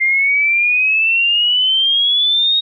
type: exponential sweep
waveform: sine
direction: up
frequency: 2093 to 3773 Hz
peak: -11 dBFS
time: 0-2.61 s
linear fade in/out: 20 ms
effects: none